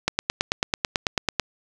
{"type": "click train", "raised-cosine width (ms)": 0.2, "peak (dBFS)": -3, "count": 13, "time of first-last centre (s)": [0.08, 1.397], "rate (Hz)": 9.11, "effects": []}